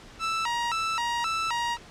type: tone with vibrato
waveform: sawtooth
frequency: 1118 Hz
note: C#6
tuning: 14 cents sharp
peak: -22 dBFS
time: 0.19-1.78 s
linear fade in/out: 50 ms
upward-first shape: square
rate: 1.9 Hz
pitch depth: 290 cents each way
effects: pink hiss -48 dBFS RMS until 1.9 s + low-pass 6000 Hz 12 dB/octave